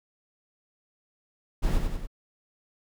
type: noise with echo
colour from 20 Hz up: brown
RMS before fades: -23 dBFS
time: 1.62-1.79 s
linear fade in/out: 20 ms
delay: 94 ms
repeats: 3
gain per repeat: -4 dB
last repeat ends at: 2.072 s
effects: none

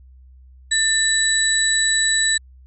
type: tone cluster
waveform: sine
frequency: 1785 / 3928 / 7870 Hz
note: A6 / B7 / B8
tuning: +24 / -10 / -7 cents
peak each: -20 dBFS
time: 0.71-2.38 s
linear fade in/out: 10 ms
effects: added 64 Hz sine -43 dBFS peak until 2.66 s

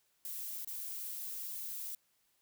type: noise with dropouts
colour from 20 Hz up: violet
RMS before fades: -42 dBFS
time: 0.25-1.95 s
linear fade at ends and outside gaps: 1 ms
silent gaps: 0.647-0.674 s
effects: white hiss -75 dBFS RMS until 2.41 s

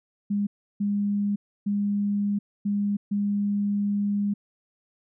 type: tone bursts at uneven times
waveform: sine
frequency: 203.5 Hz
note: G#3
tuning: 35 cents flat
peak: -22 dBFS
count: 5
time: 0.3-0.47 / 0.8-1.36 / 1.66-2.39 / 2.65-2.97 / 3.11-4.34 s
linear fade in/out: 10 ms
effects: none

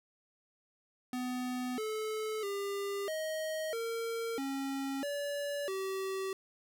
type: tone with pitch steps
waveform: square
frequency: 250.6 / 433.6 / 399.9 / 629 / 458.5 / 272.7 / 574 / 383.8 Hz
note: B3 / A4 / G4 / D#5 / A#4 / C#4 / D5 / G4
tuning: +25 / -25 / +35 / +19 / -29 / -28 / -40 / -37 cents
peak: -35 dBFS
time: 1.13-6.33 s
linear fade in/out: 2 ms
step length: 650 ms
effects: none

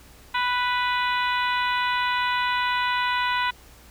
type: harmonic tone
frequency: 493.9 Hz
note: B4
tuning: in tune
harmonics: 2 / 3 / 4 / 5 / 6 / 7 / 8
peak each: -24 / -28 / -30 / -32 / -34 / -35 / -36 dBFS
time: 0.34-3.51 s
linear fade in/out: 10 ms
effects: added 60 Hz sine -51 dBFS peak until 3.9 s + pink hiss -51 dBFS RMS until 3.9 s

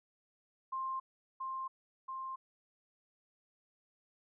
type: tone with echo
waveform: sine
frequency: 1055 Hz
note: C6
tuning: 14 cents sharp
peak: -35 dBFS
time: 0.72-1 s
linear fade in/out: 10 ms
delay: 680 ms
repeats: 2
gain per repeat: -2 dB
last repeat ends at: 2.36 s
effects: none

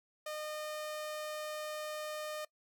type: tone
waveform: sawtooth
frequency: 610 Hz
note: D#5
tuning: 34 cents flat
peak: -35 dBFS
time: 0.26-2.45 s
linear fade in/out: 5 ms
effects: noise-tail reverb RT60 0.1 s tail -21 dB re dry

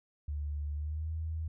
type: tone with pitch glide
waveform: sine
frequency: 73.42 to 80.07 Hz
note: D2 to E2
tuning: 0 to -50 cents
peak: -33 dBFS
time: 0.28-1.48 s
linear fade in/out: 5 ms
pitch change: +150 cents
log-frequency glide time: 0.74-1.11 s
effects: none

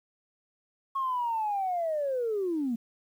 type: linear sweep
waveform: sine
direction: down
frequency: 1095 to 220.9 Hz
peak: -26 dBFS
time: 0.95-2.76 s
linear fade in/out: 10 ms
effects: tanh soft clip ceiling -22 dBFS + 10-bit

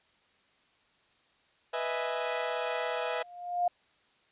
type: chord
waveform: sawtooth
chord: E major seventh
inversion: second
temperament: equal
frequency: 493.9 / 622.3 / 659.3 / 830.6 Hz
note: B4 / D#5 / E5 / G#5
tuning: 0 / 0 / 0 / 0 cents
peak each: -31 / -34 / -31 / -34 dBFS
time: 1.73-3.23 s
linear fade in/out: 10 ms
type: tone with exponential growth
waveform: sine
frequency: 707 Hz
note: F5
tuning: 21 cents sharp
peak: -22 dBFS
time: 3.08-3.68 s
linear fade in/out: 5 ms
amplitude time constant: 130 ms
effects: white hiss -67 dBFS RMS until 4.31 s + resampled to 8000 Hz

